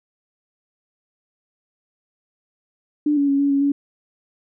sine tone with pitch steps, 296.4 / 283.1 / 277.9 / 282.4 / 278.1 / 282.9 Hz, D4 / C#4 / C#4 / C#4 / C#4 / C#4, +16 / +37 / +4 / +32 / +6 / +35 cents, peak -15 dBFS, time 3.06-3.72 s, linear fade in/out 5 ms, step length 110 ms, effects none

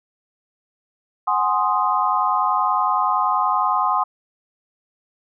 sine chord, Ab dominant seventh, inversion third, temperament equal, 740 / 830.6 / 1046.5 / 1244.5 Hz, Gb5 / Ab5 / C6 / Eb6, 0 / 0 / 0 / 0 cents, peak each -24 / -23 / -20 / -22 dBFS, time 1.27-4.04 s, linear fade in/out 10 ms, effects none

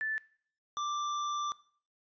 sine / square tone pair in turn, 1754 / 1178.1 Hz, A6 / D6, -6 / +5 cents, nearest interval perfect fifth, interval 689 cents, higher first, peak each -31 / -33 dBFS, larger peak first, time 0.01-0.18 / 0.77-1.52 s, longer second, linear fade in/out 0 ms, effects noise-tail reverb RT60 0.5 s tail -19 dB re dry + resampled to 16000 Hz

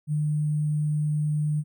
sine tone with sample-and-hold, 150.8 Hz, D3, 46 cents sharp, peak -22 dBFS, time 0.07-1.64 s, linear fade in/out 50 ms, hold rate 8820 Hz, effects none

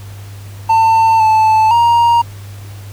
triangle tone with pitch steps, 896 / 876 / 939 Hz, A5 / A5 / A#5, +31 / -8 / +12 cents, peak -5 dBFS, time 0.69-2.22 s, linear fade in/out 10 ms, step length 510 ms, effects added 100 Hz sine -28 dBFS peak until 2.92 s + pink hiss -40 dBFS RMS until 2.92 s

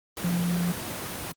sine tone in noise, 174.61 Hz, F3, in tune, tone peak -23 dBFS, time 0.24-0.72 s, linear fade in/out 2 ms, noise pink, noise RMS -33 dBFS, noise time 0.17-1.32 s, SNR +7 dB, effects high-pass 100 Hz 12 dB/octave + Opus 24 kbps

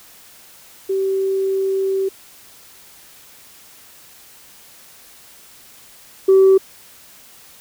sine tone pair in turn, 385.9 / 383.7 Hz, G4 / G4, -27 / -37 cents, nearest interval unison, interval 10 cents, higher first, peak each -16 / -6 dBFS, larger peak second, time 0.89-2.09 / 6.28-6.58 s, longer first, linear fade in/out 10 ms, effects tanh soft clip ceiling -5 dBFS + white hiss -45 dBFS RMS until 7.6 s

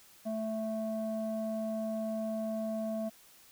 square tone with low-pass filter, 220 Hz, A3, in tune, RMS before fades -35 dBFS, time 0.25-3.1 s, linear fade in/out 20 ms, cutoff 640 Hz, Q 3.3, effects white hiss -59 dBFS RMS until 3.51 s

